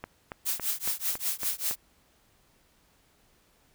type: click train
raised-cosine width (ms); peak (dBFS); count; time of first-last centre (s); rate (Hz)
0.5; -21; 7; 0.04-1.711; 3.59
type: noise with tremolo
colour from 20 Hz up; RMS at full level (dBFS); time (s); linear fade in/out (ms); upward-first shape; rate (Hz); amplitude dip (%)
blue; -27; 0.45-1.76; 20; triangle; 5.1; 100
effects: pink hiss -65 dBFS RMS until 3.74 s

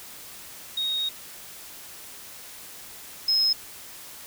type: tone pair in turn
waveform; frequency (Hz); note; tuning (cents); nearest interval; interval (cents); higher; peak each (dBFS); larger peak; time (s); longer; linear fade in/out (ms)
sine; 3749 / 5141; A#7 / E8; +9 / -44; perfect fourth; 547; second; -24 / -18; second; 0.77-1.09 / 3.28-3.53; first; 5
effects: tanh soft clip ceiling -14 dBFS + white hiss -43 dBFS RMS until 4.26 s

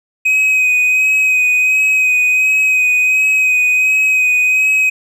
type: tone with vibrato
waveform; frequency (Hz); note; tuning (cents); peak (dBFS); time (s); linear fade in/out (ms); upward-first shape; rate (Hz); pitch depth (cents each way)
triangle; 2519; D#7; +21; -8; 0.25-4.9; 10; sine; 1.4; 21
effects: none

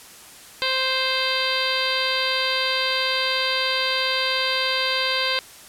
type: harmonic tone with a mistuned harmonic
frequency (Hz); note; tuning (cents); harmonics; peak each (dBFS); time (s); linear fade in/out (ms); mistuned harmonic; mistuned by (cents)
523; C5; -1; 1 / 2 / 3 / 4 / 5 / 6 / 7 / 8 / 9; -29 / -29 / -29 / -29 / -29 / -29 / -29 / -29 / -29; 0.62-5.39; 0; 8; -47
effects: white hiss -44 dBFS RMS until 5.68 s + low-pass 12000 Hz 12 dB/octave

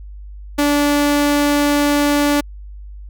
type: tone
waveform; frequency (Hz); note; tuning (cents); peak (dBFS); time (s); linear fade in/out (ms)
sawtooth; 290; D4; -22; -9; 0.58-2.41; 10
effects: added 50 Hz sine -31 dBFS peak until 3.09 s

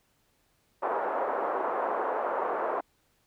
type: band-pass noise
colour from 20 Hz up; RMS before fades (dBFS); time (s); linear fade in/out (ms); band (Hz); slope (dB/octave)
pink; -30; 0.82-2.81; 10; 440 to 1200; 24
effects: pink hiss -70 dBFS RMS until 3.26 s

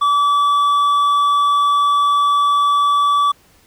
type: tone with hard clipping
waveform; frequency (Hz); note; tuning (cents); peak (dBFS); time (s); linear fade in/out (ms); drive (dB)
sine; 1151; D6; -35; -13; 0.01-3.32; 10; 5
effects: pink hiss -52 dBFS RMS until 3.66 s

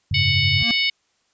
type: chord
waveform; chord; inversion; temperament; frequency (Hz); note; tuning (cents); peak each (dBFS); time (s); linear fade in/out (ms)
sine; F# suspended second; none; equal; 92.5 / 103.83 / 138.59; F#2 / G#2 / C#3; 0 / 0 / 0; -24 / -24 / -24; 0.11-0.63; 5
type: harmonic tone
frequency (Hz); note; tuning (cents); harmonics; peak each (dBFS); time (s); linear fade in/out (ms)
740; F#5; 0; 3 / 4 / 5 / 6 / 7; -21 / -23 / -25 / -27 / -28; 0.14-0.9; 5
type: tone with exponential growth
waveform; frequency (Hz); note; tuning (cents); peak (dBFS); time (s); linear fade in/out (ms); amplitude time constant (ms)
square; 233.1; A#3; 0; -21; 0.5-0.71; 0; 44
effects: white hiss -66 dBFS RMS until 1.33 s + resampled to 16000 Hz

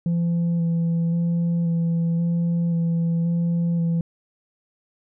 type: tone with vibrato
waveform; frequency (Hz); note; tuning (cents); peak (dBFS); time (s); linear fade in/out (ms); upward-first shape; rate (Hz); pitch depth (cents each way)
sine; 168.8; E3; +41; -16; 0.06-4.01; 2; square; 0.94; 14
effects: tanh soft clip ceiling -18 dBFS

